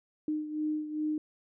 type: beating tone pair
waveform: sine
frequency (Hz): 305.1 / 307.6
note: D#4 / D#4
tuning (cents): -34 / -20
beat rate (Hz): 2.5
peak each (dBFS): -31 / -37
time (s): 0.28-1.18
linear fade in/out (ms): 2
effects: none